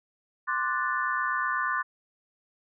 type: chord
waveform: sine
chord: D dominant seventh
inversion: third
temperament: equal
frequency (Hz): 1046.5 / 1174.7 / 1480 / 1760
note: C6 / D6 / F#6 / A6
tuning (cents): 0 / 0 / 0 / 0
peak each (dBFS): -31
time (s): 0.47-1.83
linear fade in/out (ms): 20
effects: none